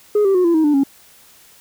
sine tone with pitch steps, 417.6 / 389.6 / 363.5 / 339.2 / 316.5 / 295.3 / 275.5 Hz, G#4 / G4 / F#4 / E4 / D#4 / D4 / C#4, +10 / -11 / -31 / +50 / +30 / +10 / -11 cents, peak -9 dBFS, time 0.15-0.836 s, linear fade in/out 5 ms, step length 98 ms, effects tanh soft clip ceiling -10 dBFS + white hiss -48 dBFS RMS until 1.6 s

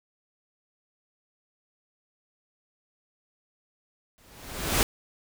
pink noise with exponential growth, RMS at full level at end -20 dBFS, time 4.18-4.83 s, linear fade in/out 0 ms, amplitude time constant 140 ms, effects none

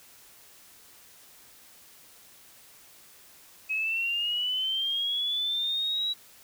sine linear sweep, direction up, 2546 to 3899 Hz, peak -26 dBFS, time 3.69-6.14 s, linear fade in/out 20 ms, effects white hiss -54 dBFS RMS until 6.43 s

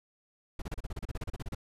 brown noise bursts, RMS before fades -35 dBFS, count 16, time 0.59-1.549 s, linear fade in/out 5 ms, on 29 ms, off 33 ms, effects resampled to 32000 Hz

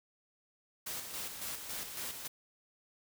white noise with tremolo, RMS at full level -40 dBFS, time 0.86-2.28 s, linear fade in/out 10 ms, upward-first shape square, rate 3.6 Hz, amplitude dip 45%, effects none

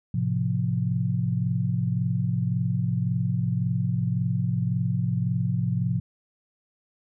sine chord, F major, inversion first, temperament just, 109.13 / 130.96 / 174.61 Hz, A2 / C3 / F3, -14 / +2 / 0 cents, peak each -27 / -26 / -27 dBFS, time 0.14-6 s, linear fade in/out 5 ms, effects none

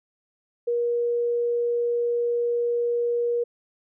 sine tone, 476 Hz, A#4, 36 cents sharp, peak -21 dBFS, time 0.67-3.44 s, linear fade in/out 10 ms, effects none

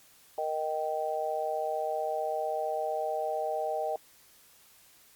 sine chord, Eb major, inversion second, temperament just, 466.7 / 622.3 / 777.8 Hz, Bb4 / Eb5 / G5, +2 / 0 / -14 cents, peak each -36 / -32 / -33 dBFS, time 0.38-3.96 s, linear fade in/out 2 ms, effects white hiss -59 dBFS RMS until 5.15 s + Opus 48 kbps

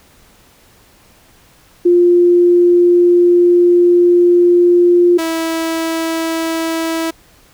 sine / sawtooth tone pair in turn, 350.9 / 326.6 Hz, F4 / E4, +8 / -16 cents, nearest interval minor second, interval 124 cents, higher first, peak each -6 / -12 dBFS, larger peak first, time 1.85-5.18 / 5.18-7.11 s, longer first, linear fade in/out 10 ms, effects pink hiss -48 dBFS RMS until 7.53 s

